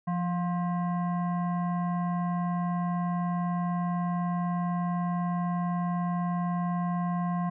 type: tone with frequency modulation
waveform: sine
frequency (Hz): 174.61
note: F3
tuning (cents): 0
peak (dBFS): -26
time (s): 0.07-7.5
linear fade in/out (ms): 10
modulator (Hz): 884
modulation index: 0.68
effects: none